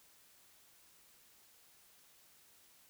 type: silence
effects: white hiss -65 dBFS RMS until 2.89 s